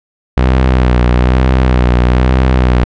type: tone with vibrato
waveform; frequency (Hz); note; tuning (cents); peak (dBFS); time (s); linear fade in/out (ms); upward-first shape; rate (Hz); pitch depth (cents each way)
sawtooth; 62.6; B1; +24; -3; 0.37-2.84; 0; sine; 1.1; 50
effects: low-pass 3000 Hz 12 dB/octave